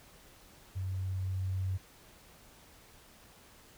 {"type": "tone with level ramp", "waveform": "sine", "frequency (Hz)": 94.1, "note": "F#2", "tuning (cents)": 30, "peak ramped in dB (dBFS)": [-33, -30], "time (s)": [0.75, 1.78], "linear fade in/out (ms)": 20, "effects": ["pink hiss -58 dBFS RMS until 3.77 s"]}